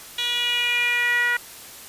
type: tone with band-pass filter sweep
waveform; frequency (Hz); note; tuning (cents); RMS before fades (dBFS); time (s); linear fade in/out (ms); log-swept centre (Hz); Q
10% pulse; 482.4; B4; -41; -22; 0.18-1.37; 5; 3600 to 1700; 4.5
effects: white hiss -41 dBFS RMS until 1.88 s + resampled to 32000 Hz